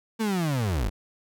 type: linear sweep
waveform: 35% pulse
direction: down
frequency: 229.1 to 40.42 Hz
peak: -22 dBFS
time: 0.19-0.9 s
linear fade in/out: 20 ms
effects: none